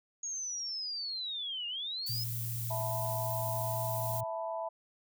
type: linear two-way sweep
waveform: sine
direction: down then up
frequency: 6645 to 2793 to 5200 Hz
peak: -35 dBFS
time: 0.23-2.24 s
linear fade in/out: 5 ms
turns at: 1.67 s
type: noise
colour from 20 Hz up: violet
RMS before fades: -40 dBFS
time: 2.06-4.21 s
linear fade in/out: 10 ms
type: tone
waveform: sine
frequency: 116.54 Hz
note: A#2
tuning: in tune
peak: -36 dBFS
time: 2.09-4.24 s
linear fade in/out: 10 ms
type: chord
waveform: sine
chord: E suspended fourth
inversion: none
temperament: equal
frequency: 659.3 / 880 / 987.8 Hz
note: E5 / A5 / B5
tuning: 0 / 0 / 0 cents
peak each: -36 / -40 / -41 dBFS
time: 2.7-4.69 s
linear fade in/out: 10 ms
effects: none